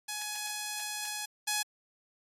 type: tone pair in turn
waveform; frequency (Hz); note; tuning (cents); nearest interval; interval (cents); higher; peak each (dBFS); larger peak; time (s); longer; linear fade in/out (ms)
5% pulse; 841 / 841; G#5 / G#5; +22 / +22; unison; 0; neither; -23 / -17; second; 0.08-1.26 / 1.47-1.63; first; 10
effects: AAC 48 kbps